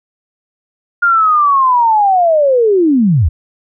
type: linear sweep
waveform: sine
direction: down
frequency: 1420 to 64 Hz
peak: -7 dBFS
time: 1.02-3.29 s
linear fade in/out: 10 ms
effects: none